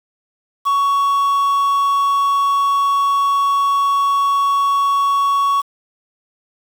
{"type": "tone with quantisation", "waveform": "triangle", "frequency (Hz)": 1118, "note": "C#6", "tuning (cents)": 14, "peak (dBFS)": -11, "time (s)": [0.65, 5.62], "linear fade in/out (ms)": 20, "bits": 6, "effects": []}